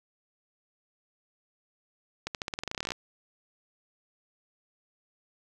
accelerating click train, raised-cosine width 0.2 ms, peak -15 dBFS, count 18, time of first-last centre 2.27-2.92 s, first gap 78 ms, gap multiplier 0.9, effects none

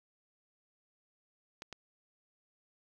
clicks, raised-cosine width 0.2 ms, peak -26 dBFS, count 2, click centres 1.621 / 1.727 s, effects 9-bit

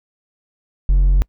sine tone with hard clipping, 44.92 Hz, F1, 50 cents sharp, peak -11 dBFS, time 0.89-1.22 s, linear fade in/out 0 ms, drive 3 dB, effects noise-tail reverb RT60 0.1 s tail -26 dB re dry

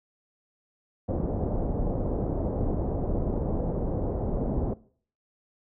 pink low-pass noise, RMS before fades -28 dBFS, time 1.08-4.74 s, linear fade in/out 10 ms, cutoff 660 Hz, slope 24 dB/octave, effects noise-tail reverb RT60 0.5 s tail -20 dB re dry

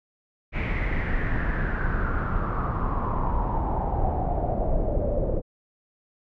brown noise with low-pass filter sweep, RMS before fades -25 dBFS, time 0.52-5.42 s, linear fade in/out 50 ms, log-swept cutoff 2300 to 520 Hz, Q 6.3, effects none

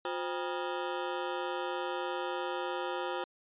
20% pulse ring-modulated tone, 440 Hz, A4, in tune, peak -25 dBFS, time 0.05-3.24 s, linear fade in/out 2 ms, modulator 81.6 Hz, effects resampled to 8000 Hz

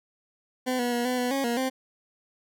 20% pulse tone with pitch steps, 254.4 / 242.9 / 239.9 / 251.3 / 247 / 273.4 / 236.7 / 261.3 Hz, C4 / B3 / A#3 / B3 / B3 / C#4 / A#3 / C4, -48 / -29 / +50 / +30 / 0 / -24 / +27 / -2 cents, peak -20 dBFS, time 0.66-1.7 s, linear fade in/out 20 ms, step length 130 ms, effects none

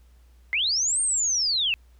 sine linear two-way sweep, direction up then down, 2000 to 8800 to 2560 Hz, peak -21 dBFS, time 0.53-1.74 s, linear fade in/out 0 ms, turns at 1.01 s, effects added 60 Hz sine -51 dBFS peak until 1.99 s + pink hiss -66 dBFS RMS until 1.99 s

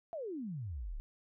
sine exponential sweep, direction down, 698.5 to 30.87 Hz, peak -38 dBFS, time 0.13-1 s, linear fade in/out 0 ms, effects none

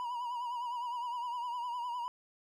triangle tone with vibrato, 968 Hz, B5, 35 cents flat, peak -33 dBFS, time 0-2.08 s, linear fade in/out 0 ms, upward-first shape sine, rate 9.8 Hz, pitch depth 60 cents each way, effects none

